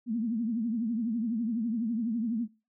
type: tone with vibrato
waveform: sine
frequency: 227.9 Hz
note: A#3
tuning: 39 cents flat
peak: -27 dBFS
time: 0.06-2.48 s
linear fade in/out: 50 ms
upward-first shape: triangle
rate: 12 Hz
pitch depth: 150 cents each way
effects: noise-tail reverb RT60 0.3 s tail -21 dB re dry